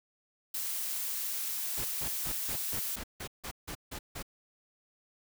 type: noise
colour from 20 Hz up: blue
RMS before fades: -35 dBFS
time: 0.54-2.96 s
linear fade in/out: 5 ms
type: noise bursts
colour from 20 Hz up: pink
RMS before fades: -40 dBFS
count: 11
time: 1.77-4.228 s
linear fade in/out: 10 ms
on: 78 ms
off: 160 ms
effects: none